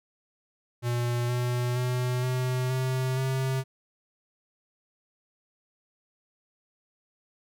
square tone with pitch steps, 120.5 / 122.75 / 125.04 / 127.37 / 129.75 / 132.17 Hz, B2 / B2 / B2 / C3 / C3 / C3, -42 / -10 / +22 / -46 / -14 / +18 cents, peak -26 dBFS, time 0.82-3.64 s, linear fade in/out 50 ms, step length 470 ms, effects none

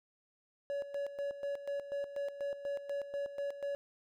triangle tone with tremolo, 565 Hz, C#5, 33 cents sharp, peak -32 dBFS, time 0.7-3.75 s, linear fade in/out 0 ms, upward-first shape square, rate 4.1 Hz, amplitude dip 70%, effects none

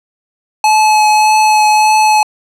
square tone with vibrato, 857 Hz, A5, 46 cents flat, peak -7 dBFS, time 0.64-2.23 s, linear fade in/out 2 ms, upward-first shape triangle, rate 1.7 Hz, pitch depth 14 cents each way, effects low-pass 10000 Hz 12 dB/octave

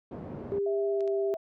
pink band-pass noise, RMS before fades -40 dBFS, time 0.11-0.59 s, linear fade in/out 5 ms, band 130 to 520 Hz, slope 12 dB/octave
sine tone with pitch glide, 400 to 395.4 Hz, G4 to G4, +35 to +15 cents, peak -26 dBFS, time 0.52-1.34 s, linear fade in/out 0 ms, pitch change -20 cents, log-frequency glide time 0.9-1.04 s
sine tone with vibrato, 657 Hz, E5, 6 cents flat, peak -33 dBFS, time 0.66-1.37 s, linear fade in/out 5 ms, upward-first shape triangle, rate 17 Hz, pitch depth 16 cents each way
clicks, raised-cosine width 0.2 ms, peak -33 dBFS, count 2, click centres 1.007 / 1.077 s
effects none

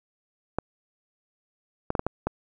clicks, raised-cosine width 1 ms, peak -11 dBFS, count 6, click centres 0.586 / 1.904 / 1.952 / 1.994 / 2.066 / 2.27 s, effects none

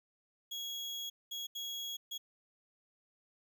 35% pulse tone bursts at uneven times, 3322 Hz, G#7, in tune, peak -37 dBFS, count 4, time 0.51-1.1 / 1.31-1.47 / 1.55-1.97 / 2.11-2.18 s, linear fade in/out 10 ms, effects none

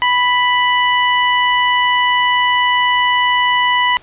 20% pulse tone, 987.8 Hz, B5, in tune, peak -6 dBFS, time 0.02-3.97 s, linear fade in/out 0 ms, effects pink hiss -44 dBFS RMS until 4.02 s + resampled to 8000 Hz

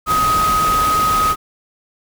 sine tone in noise, 1259 Hz, D#6, 20 cents sharp, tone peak -13 dBFS, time 0.06-1.36 s, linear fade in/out 50 ms, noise pink, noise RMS -23 dBFS, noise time 0.06-1.36 s, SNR +7 dB, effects none

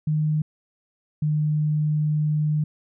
sine tone pair in turn, 153.3 / 151.71 Hz, D#3 / D#3, -25 / -43 cents, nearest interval unison, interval 18 cents, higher first, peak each -19 dBFS, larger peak neither, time 0.07-0.42 / 1.22-2.64 s, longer second, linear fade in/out 5 ms, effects none

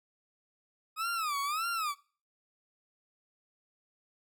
40% pulse tone with vibrato, 1244.5 Hz, D#6, in tune, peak -30 dBFS, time 0.96-1.95 s, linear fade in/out 50 ms, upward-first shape sine, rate 1.7 Hz, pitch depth 190 cents each way, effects noise-tail reverb RT60 0.4 s tail -22 dB re dry

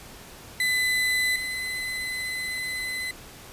35% pulse tone pair in turn, 2010 / 2023 Hz, B6 / B6, +30 / +41 cents, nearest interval unison, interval 11 cents, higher second, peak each -20 / -27 dBFS, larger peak first, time 0.6-1.36 / 1.36-3.11 s, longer second, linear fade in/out 2 ms, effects pink hiss -45 dBFS RMS until 3.52 s + resampled to 32000 Hz

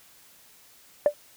sine tone with exponential decay, 587.3 Hz, D5, in tune, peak -10 dBFS, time 1.06-1.14 s, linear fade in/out 1 ms, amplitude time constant 16 ms, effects tanh soft clip ceiling -11 dBFS + white hiss -55 dBFS RMS until 1.36 s

